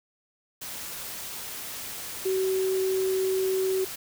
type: tone in noise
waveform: sine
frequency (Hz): 378.5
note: F#4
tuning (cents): +39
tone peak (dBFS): -23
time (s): 2.25-3.85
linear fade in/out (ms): 10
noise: white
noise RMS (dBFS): -37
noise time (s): 0.61-3.96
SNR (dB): +11
effects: none